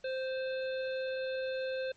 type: harmonic tone with a mistuned harmonic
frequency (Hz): 522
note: C5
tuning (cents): -4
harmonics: 1 / 3 / 5 / 7 / 8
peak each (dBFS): -33 / -43 / -47 / -50 / -51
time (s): 0.04-1.92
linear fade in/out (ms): 5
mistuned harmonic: 7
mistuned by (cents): -27
effects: pink hiss -66 dBFS RMS until 1.96 s + MP3 32 kbps